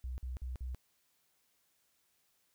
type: tone bursts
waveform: sine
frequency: 63.1 Hz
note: B1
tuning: 38 cents sharp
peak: -37 dBFS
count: 4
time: 0.04-0.747 s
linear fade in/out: 0 ms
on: 140 ms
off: 49 ms
effects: white hiss -75 dBFS RMS until 2.54 s